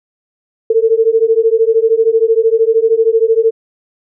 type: beating tone pair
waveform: sine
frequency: 444.1 / 457.1 Hz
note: A4 / A#4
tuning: +16 / -34 cents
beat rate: 13 Hz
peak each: -11 dBFS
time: 0.7-3.51 s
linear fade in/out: 5 ms
effects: none